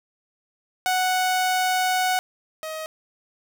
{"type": "tone pair in turn", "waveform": "sawtooth", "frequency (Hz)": [740, 630.7], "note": ["F#5", "D#5"], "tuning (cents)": [0, 23], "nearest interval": "minor third", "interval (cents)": 277, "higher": "first", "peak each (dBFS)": [-16, -26], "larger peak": "first", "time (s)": [[0.86, 2.19], [2.63, 2.86]], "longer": "first", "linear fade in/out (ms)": 0, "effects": []}